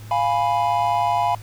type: chord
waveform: triangle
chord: F diminished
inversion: none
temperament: equal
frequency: 698.5 / 830.6 / 987.8 Hz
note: F5 / Ab5 / Cb6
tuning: 0 / 0 / 0 cents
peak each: -20 dBFS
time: 0.11-1.35 s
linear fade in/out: 2 ms
effects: added 107 Hz sine -35 dBFS peak until 1.42 s + pink hiss -46 dBFS RMS until 1.42 s

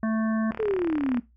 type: harmonic tone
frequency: 220.6 Hz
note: A3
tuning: 5 cents sharp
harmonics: 1 / 3 / 5 / 7 / 8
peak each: -23 / -33 / -37 / -40 / -41 dBFS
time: 0.03-0.51 s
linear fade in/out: 2 ms
type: click train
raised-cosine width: 0.5 ms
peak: -19 dBFS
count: 25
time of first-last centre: 0.52-1.172 s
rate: 36.8 Hz
type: exponential sweep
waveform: sine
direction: down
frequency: 450.2 to 233.1 Hz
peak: -22 dBFS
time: 0.59-1.2 s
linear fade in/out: 10 ms
effects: noise-tail reverb RT60 0.2 s tail -17 dB re dry + added 60 Hz sine -56 dBFS peak until 1.36 s

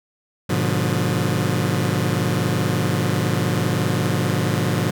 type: chord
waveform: sawtooth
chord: G# diminished seventh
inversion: none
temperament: just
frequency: 103.83 / 124.59 / 149.51 / 179.41 Hz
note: G#2 / B2 / D3 / F3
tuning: 0 / +16 / +31 / +47 cents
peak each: -20 dBFS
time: 0.49-4.91 s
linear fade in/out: 10 ms
effects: none

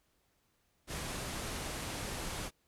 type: low-pass noise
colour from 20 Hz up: pink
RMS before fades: -40 dBFS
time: 0.87-2.51 s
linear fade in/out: 50 ms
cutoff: 12000 Hz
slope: 48 dB/octave
effects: pink hiss -75 dBFS RMS until 2.67 s

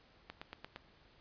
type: click train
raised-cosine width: 0.3 ms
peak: -28 dBFS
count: 5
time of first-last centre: 0.3-0.761 s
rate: 8.68 Hz
effects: pink hiss -65 dBFS RMS until 1.2 s + resampled to 11025 Hz

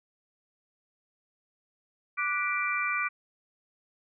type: harmonic tone with a mistuned harmonic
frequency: 392 Hz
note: G4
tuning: in tune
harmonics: 3 / 4 / 5 / 6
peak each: -32 / -33 / -35 / -30 dBFS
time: 2.17-3.09 s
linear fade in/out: 20 ms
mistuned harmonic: 4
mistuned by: -110 cents
effects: none

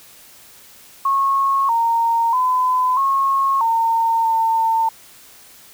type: tone with pitch steps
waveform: sine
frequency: 1094 / 923 / 1012 / 1089 / 912 / 902 Hz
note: C#6 / A#5 / B5 / C#6 / A#5 / A5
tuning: -23 / -17 / +42 / -31 / -38 / +43 cents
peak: -14 dBFS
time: 1.05-4.89 s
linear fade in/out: 5 ms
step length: 640 ms
effects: white hiss -45 dBFS RMS until 5.73 s

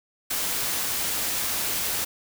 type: noise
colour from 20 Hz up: white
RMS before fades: -27 dBFS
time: 0.3-2.05 s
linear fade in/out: 10 ms
effects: none

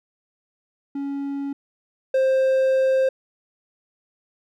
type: tone pair in turn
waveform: triangle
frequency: 279.4 / 527.4 Hz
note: C#4 / C5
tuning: +14 / +14 cents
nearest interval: major seventh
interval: 1100 cents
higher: second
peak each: -23 / -14 dBFS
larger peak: second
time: 0.95-1.53 / 2.14-3.09 s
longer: second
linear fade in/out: 5 ms
effects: none

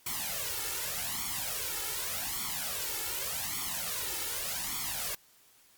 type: noise with flanger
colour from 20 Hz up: white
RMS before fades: -35 dBFS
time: 0.06-5.15 s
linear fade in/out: 5 ms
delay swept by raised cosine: 0.9 to 2.3 ms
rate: 0.85 Hz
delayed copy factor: +0.85
effects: white hiss -62 dBFS RMS until 5.77 s + Opus 48 kbps

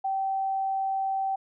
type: tone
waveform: sine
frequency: 774 Hz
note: G5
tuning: 22 cents flat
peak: -25 dBFS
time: 0.04-1.36 s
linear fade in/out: 10 ms
effects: none

